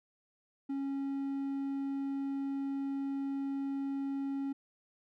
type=tone; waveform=triangle; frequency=275.1 Hz; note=C#4; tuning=13 cents flat; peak=-31 dBFS; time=0.69-4.53 s; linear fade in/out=10 ms; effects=none